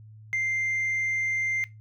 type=tone with tanh clipping; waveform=sine; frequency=2093 Hz; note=C7; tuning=in tune; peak=-25 dBFS; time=0.33-1.64 s; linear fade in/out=0 ms; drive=1 dB; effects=noise-tail reverb RT60 0.2 s tail -18 dB re dry + added 108 Hz sine -45 dBFS peak until 1.8 s